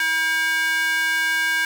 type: tone with high-pass filter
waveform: square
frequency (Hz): 321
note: E4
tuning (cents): -46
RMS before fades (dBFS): -21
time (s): 0-1.65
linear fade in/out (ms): 2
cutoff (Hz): 1700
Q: 4.2
effects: 8-bit